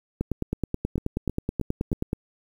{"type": "two click trains", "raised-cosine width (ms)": 3, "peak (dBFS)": [-16, -12], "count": [4, 19], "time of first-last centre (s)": [[0.98, 1.929], [0.21, 2.131]], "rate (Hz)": [3.16, 9.37], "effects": ["8-bit"]}